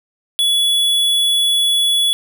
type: tone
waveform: square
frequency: 3400 Hz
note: G#7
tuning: 40 cents sharp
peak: -13 dBFS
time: 0.39-2.13 s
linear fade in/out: 0 ms
effects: none